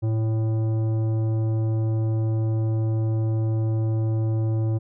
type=tone with tanh clipping; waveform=triangle; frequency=110.9 Hz; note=A2; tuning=14 cents sharp; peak=-22 dBFS; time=0.02-4.79 s; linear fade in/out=20 ms; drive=16 dB; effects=none